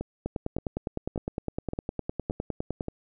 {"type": "two click trains", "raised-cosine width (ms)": 2, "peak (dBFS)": [-18, -16], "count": [6, 26], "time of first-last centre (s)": [[0.01, 2.884], [0.26, 2.808]], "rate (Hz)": [1.74, 9.81], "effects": []}